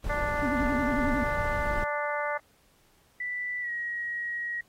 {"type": "noise", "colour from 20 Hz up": "brown", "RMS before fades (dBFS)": -33, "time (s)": [0.04, 1.84], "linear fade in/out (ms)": 2}
{"type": "harmonic tone", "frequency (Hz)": 293.7, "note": "D4", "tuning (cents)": 0, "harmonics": [2, 3, 4, 5, 6, 7], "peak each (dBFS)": [-32, -34, -35, -36, -37, -37], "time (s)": [0.09, 2.38], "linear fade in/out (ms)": 10}
{"type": "tone with vibrato", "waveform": "sine", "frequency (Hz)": 261.6, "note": "C4", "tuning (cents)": 0, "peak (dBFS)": -27, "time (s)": [0.42, 1.24], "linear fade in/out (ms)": 10, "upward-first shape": "triangle", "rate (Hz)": 11, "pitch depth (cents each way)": 210}
{"type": "tone with pitch glide", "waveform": "sine", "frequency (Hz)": [1975.5, 1898.3], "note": ["B6", "A#6"], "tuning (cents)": [0, 31], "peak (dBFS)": -30, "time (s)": [3.2, 4.61], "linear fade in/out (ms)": 5, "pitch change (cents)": -69, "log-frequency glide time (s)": [3.61, 3.7]}
{"effects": ["pink hiss -65 dBFS RMS until 4.68 s", "AAC 48 kbps"]}